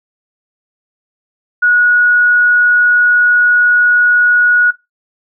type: tone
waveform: sine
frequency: 1457 Hz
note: F#6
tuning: 27 cents flat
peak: -7 dBFS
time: 1.62-4.71 s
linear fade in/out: 10 ms
effects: noise-tail reverb RT60 0.2 s tail -18 dB re dry